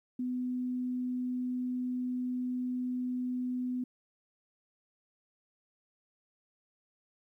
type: tone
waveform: sine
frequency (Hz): 250.5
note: B3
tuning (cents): +25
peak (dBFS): -31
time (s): 0.19-3.84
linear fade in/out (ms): 5
effects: 12-bit